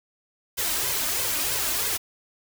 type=noise with flanger; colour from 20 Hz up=white; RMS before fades=-26 dBFS; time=0.57-1.98 s; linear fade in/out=20 ms; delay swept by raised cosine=1.9 to 3.3 ms; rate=3.1 Hz; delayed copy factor=+0.7; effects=none